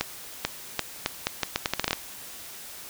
accelerating click train, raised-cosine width 0.2 ms, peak -6 dBFS, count 14, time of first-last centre 0.01-1.931 s, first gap 440 ms, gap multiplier 0.78, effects white hiss -42 dBFS RMS until 2.89 s

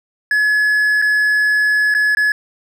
triangle tone with dropouts, 1700 Hz, G#6, 40 cents sharp, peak -10 dBFS, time 0.31-2.32 s, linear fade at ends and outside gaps 2 ms, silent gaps 1.017-1.022 / 1.941-1.948 / 2.15-2.17 s, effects none

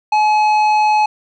triangle tone with tanh clipping, 851 Hz, G#5, 42 cents sharp, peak -12 dBFS, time 0.12-1.06 s, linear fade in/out 5 ms, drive 14 dB, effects none

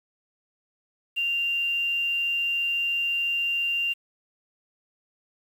sine tone with quantisation, 2783 Hz, F7, 7 cents flat, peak -23 dBFS, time 1.16-3.94 s, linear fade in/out 20 ms, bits 8, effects none

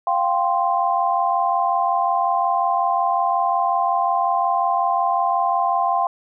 sine chord, F suspended second, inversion none, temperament equal, 698.5 / 784 / 1046.5 Hz, F5 / G5 / C6, 0 / 0 / 0 cents, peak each -21 dBFS, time 0.07-6.07 s, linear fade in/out 2 ms, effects none

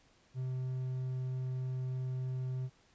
triangle tone, 128.8 Hz, C3, 27 cents flat, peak -32 dBFS, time 0.34-2.7 s, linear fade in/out 50 ms, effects pink hiss -67 dBFS RMS until 2.94 s + resampled to 16000 Hz

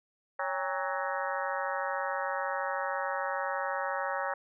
harmonic tone with a mistuned harmonic, 186.3 Hz, F#3, 12 cents sharp, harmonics 3 / 4 / 5 / 6 / 7 / 8 / 9 / 10, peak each -36 / -37 / -38 / -39 / -39 / -40 / -41 / -41 dBFS, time 0.39-4.34 s, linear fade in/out 5 ms, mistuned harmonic 4, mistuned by +120 cents, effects none

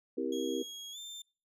sine chord, C dominant seventh, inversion none, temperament just, 261.6 / 327 / 392.4 / 470.9 Hz, C4 / E4 / G4 / Bb4, 0 / -14 / +2 / +18 cents, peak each -37 dBFS, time 0.17-0.63 s, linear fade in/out 10 ms
30% pulse tone with pitch glide, 3300 to 3578 Hz, G#7 to A7, -12 to +28 cents, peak -40 dBFS, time 0.32-1.22 s, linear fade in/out 5 ms, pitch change +140 cents, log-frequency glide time 0.92-0.98 s
effects noise-tail reverb RT60 0.4 s tail -24 dB re dry + resampled to 32000 Hz

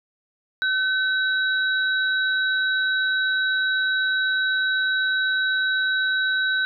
sine tone pair together, 1524 / 3880 Hz, G6 / B7, -49 / -31 cents, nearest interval octave + major third, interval 1618 cents, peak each -20 / -27 dBFS, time 0.62-6.65 s, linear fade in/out 0 ms, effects none

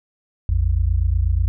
sine tone pair together, 56.46 / 84.7 Hz, A1 / E2, +45 / +48 cents, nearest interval perfect fifth, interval 703 cents, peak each -18 dBFS, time 0.49-1.48 s, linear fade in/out 0 ms, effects none

